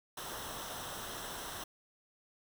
pink noise with comb filter, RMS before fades -43 dBFS, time 0.17-1.64 s, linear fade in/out 5 ms, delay 0.43 ms, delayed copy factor -0.65, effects none

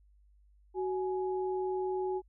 sine tone pair together, 373.3 / 838 Hz, F#4 / G#5, +15 / +15 cents, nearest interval octave + major second, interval 1400 cents, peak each -31 / -38 dBFS, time 0.74-2.22 s, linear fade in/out 50 ms, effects added 50 Hz sine -60 dBFS peak until 2.28 s

